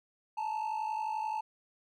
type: tone pair together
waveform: triangle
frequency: 864.6 / 916 Hz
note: A5 / A#5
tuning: -31 / -31 cents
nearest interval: minor second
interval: 100 cents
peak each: -30 / -34 dBFS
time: 0.37-1.41 s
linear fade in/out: 10 ms
effects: tanh soft clip ceiling -28 dBFS